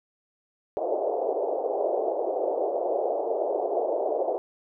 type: band-pass noise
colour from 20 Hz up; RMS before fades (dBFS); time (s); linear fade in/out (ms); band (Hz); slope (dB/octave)
white; -27; 0.77-4.38; 0; 370 to 720; 48
effects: none